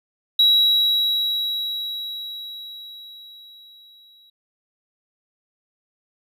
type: tone with exponential decay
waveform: triangle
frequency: 3878 Hz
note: B7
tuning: 32 cents flat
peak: -9 dBFS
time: 0.39-4.3 s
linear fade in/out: 5 ms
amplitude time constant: 850 ms
effects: tanh soft clip ceiling -7 dBFS